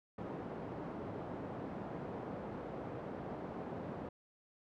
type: band-pass noise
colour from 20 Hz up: pink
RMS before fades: -44 dBFS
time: 0.18-4.09 s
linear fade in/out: 5 ms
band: 150 to 790 Hz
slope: 12 dB/octave
effects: none